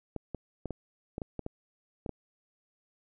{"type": "clicks", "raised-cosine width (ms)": 2, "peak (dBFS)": -22, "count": 10, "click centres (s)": [0.163, 0.347, 0.657, 0.707, 1.181, 1.218, 1.393, 1.464, 2.062, 2.093], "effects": []}